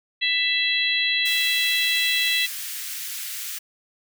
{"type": "harmonic tone", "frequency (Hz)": 663, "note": "E5", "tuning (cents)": 10, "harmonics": [3, 4, 5, 6], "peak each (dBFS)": [-25, -25, -25, -25], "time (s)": [0.21, 2.47], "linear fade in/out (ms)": 20}
{"type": "high-pass noise", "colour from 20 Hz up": "white", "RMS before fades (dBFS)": -32, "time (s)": [1.25, 3.59], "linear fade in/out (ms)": 10, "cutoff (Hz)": 1600, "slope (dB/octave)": 24}
{"effects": []}